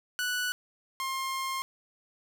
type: tone pair in turn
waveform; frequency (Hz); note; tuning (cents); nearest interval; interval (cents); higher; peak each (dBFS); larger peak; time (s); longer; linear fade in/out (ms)
sawtooth; 1480 / 1063.6; F#6 / C6; 0 / +28; tritone; 572; first; -25 / -27; first; 0.19-0.52 / 1-1.62; second; 0
effects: none